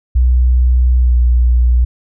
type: tone with pitch glide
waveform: sine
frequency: 62.1 to 60.58 Hz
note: B1 to B1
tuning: +10 to -33 cents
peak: -7 dBFS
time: 0.15-1.85 s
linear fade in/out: 10 ms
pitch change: -43 cents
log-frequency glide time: 0.99-1.15 s
effects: none